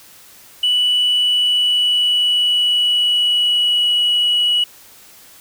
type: tone with pitch glide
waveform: sine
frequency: 2960 to 2928 Hz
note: F#7 to F#7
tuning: 0 to -19 cents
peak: -11 dBFS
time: 0.63-4.64 s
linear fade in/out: 5 ms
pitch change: -19 cents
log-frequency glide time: 1.14-3.91 s
effects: tanh soft clip ceiling -10 dBFS + white hiss -44 dBFS RMS until 5.4 s